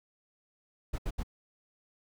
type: noise bursts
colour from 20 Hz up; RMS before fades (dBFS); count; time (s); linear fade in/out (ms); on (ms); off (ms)
brown; -32; 3; 0.93-1.233; 10; 53; 72
effects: none